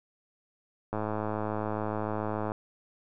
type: click train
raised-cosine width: 1 ms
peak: -18 dBFS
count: 171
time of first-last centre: 0.93-2.519 s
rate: 107 Hz
effects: none